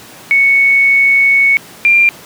sine tone pair in turn, 2217 / 2385 Hz, C#7 / D7, 0 / +26 cents, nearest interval minor second, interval 126 cents, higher second, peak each -6 / -5 dBFS, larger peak second, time 0.31-1.57 / 1.85-2.09 s, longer first, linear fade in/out 0 ms, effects pink hiss -35 dBFS RMS until 2.25 s + high-pass 150 Hz 12 dB/octave

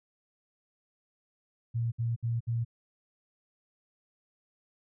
sine tone bursts, 116.54 Hz, A#2, in tune, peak -27 dBFS, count 4, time 1.74-2.649 s, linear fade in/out 20 ms, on 180 ms, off 63 ms, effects none

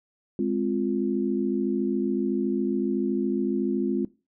sine chord, F minor, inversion first, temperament equal, 207.7 / 261.6 / 349.2 Hz, Ab3 / C4 / F4, 0 / 0 / 0 cents, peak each -27 dBFS, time 0.39-4.05 s, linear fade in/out 2 ms, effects noise-tail reverb RT60 0.3 s tail -20 dB re dry

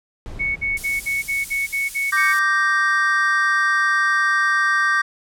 brown noise with exponential decay, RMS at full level -31 dBFS, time 0.26-3.25 s, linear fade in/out 0 ms, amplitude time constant 650 ms
sine tone bursts, 2217 Hz, C#7, in tune, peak -19 dBFS, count 9, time 0.39-2.336 s, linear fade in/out 20 ms, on 170 ms, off 52 ms
violet noise, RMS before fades -27 dBFS, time 0.77-2.39 s, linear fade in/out 0 ms
triangle chord, G minor, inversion second, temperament equal, 1174.7 / 1568 / 1864.7 Hz, D6 / G6 / Bb6, 0 / 0 / 0 cents, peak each -19 / -17 / -19 dBFS, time 2.12-5.02 s, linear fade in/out 10 ms
effects low-pass 10000 Hz 12 dB/octave

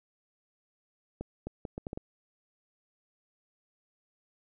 accelerating click train, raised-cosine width 2 ms, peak -23 dBFS, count 7, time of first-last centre 1.21-1.975 s, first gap 260 ms, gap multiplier 0.7, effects none

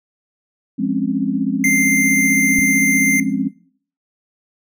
sine chord, Db major seventh, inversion first, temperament equal, 174.61 / 207.7 / 261.6 / 277.2 Hz, F3 / Ab3 / C4 / Db4, 0 / 0 / 0 / 0 cents, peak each -25 / -21 / -20 / -22 dBFS, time 0.78-3.49 s, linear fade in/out 20 ms
square tone, 2093 Hz, C7, in tune, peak -14 dBFS, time 1.64-3.2 s, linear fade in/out 2 ms
click, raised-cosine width 5 ms, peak -16 dBFS, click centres 2.589 s
effects noise-tail reverb RT60 0.5 s tail -18 dB re dry

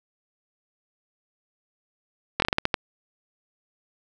slowing click train, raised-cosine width 0.3 ms, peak -4 dBFS, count 8, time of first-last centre 2.4-2.742 s, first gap 22 ms, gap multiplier 1.26, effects none

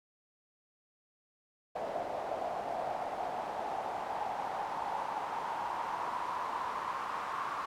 pink noise with band-pass filter sweep, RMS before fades -37 dBFS, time 1.75-7.66 s, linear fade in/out 10 ms, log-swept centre 660 to 1100 Hz, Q 5, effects none

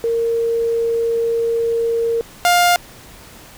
sine / sawtooth tone pair in turn, 462 / 704.3 Hz, A#4 / F5, -16 / +14 cents, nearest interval perfect fifth, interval 730 cents, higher second, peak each -15 / -7 dBFS, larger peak second, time 0.04-2.21 / 2.45-2.76 s, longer first, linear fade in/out 0 ms, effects pink hiss -41 dBFS RMS until 3.57 s

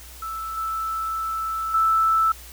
sine tone with level steps, 1318.5 Hz, E6, in tune, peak -28 / -24 / -16 dBFS, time 0.22-2.32 s, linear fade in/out 5 ms, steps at 0.57 / 1.74 s, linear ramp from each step 5 ms, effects added 60 Hz sine -43 dBFS peak until 2.52 s + white hiss -44 dBFS RMS until 2.52 s

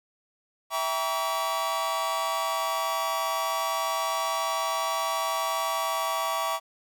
45% pulse chord, E diminished seventh, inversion none, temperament just, 659.3 / 791.1 / 949.3 / 1139.2 Hz, E5 / G5 / Bb5 / Db6, 0 / +16 / +31 / +47 cents, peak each -32 / -35 / -33 / -29 dBFS, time 0.7-6.6 s, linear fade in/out 50 ms, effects 10-bit

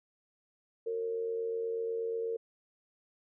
sine tone with amplitude modulation, 457.2 Hz, A#4, 34 cents flat, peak -29 dBFS, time 0.86-2.37 s, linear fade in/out 10 ms, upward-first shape sine, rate 88.2 Hz, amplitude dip 55%, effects none

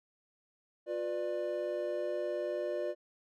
triangle chord, B diminished, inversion second, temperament just, 355.6 / 493.9 / 592.7 Hz, F4 / B4 / D5, +31 / 0 / +16 cents, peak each -36 / -38 / -33 dBFS, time 0.86-2.95 s, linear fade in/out 50 ms, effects none

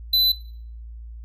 square tone, 4007 Hz, B7, 24 cents sharp, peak -16 dBFS, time 0.13-0.32 s, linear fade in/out 5 ms, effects noise-tail reverb RT60 0.5 s tail -18 dB re dry + added 57 Hz sine -35 dBFS peak until 1.24 s

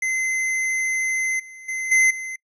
square tone with level steps, 2059 Hz, C7, 28 cents flat, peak -21 / -39 / -25 / -14 / -29 dBFS, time 0.02-2.36 s, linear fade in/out 5 ms, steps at 1.39 / 1.68 / 1.91 / 2.1 s, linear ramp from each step 10 ms, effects noise-tail reverb RT60 0.1 s tail -26 dB re dry + low-pass 10000 Hz 12 dB/octave

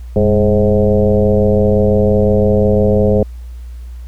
sine tone with frequency modulation, 311.1 Hz, D#4, in tune, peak -8 dBFS, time 0.16-3.23 s, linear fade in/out 2 ms, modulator 108 Hz, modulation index 2.6, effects added 60 Hz sine -26 dBFS peak until 4.07 s + pink hiss -51 dBFS RMS until 4.07 s

